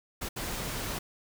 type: noise bursts at uneven times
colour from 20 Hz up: pink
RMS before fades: -35 dBFS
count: 2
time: 0.21-0.29 / 0.36-0.99 s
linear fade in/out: 10 ms
effects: none